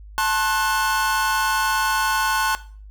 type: chord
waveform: 45% pulse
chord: F# diminished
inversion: first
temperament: equal with one note detuned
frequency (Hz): 880 / 1070.3 / 1480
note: A5 / C6 / F#6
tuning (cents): 0 / +39 / 0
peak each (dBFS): -23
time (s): 0.18-2.55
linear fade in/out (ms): 0
effects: noise-tail reverb RT60 0.4 s tail -17 dB re dry + added 51 Hz sine -38 dBFS peak until 2.9 s